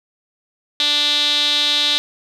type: tone with band-pass filter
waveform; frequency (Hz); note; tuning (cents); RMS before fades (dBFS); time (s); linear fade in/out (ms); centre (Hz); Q
sawtooth; 293.7; D4; 0; -17; 0.8-1.98; 0; 3700; 7.9
effects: none